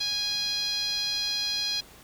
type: tone with band-pass filter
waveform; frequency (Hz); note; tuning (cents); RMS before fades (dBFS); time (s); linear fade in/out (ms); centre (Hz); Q
10% pulse; 826; G#5; -10; -29; 0-1.81; 10; 4400; 4
effects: pink hiss -51 dBFS RMS until 2.03 s